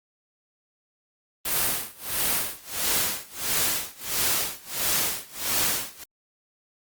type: noise with tremolo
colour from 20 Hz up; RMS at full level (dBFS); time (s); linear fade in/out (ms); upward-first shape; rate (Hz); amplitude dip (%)
white; -23; 1.45-6.04; 5; sine; 1.5; 95
effects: Opus 32 kbps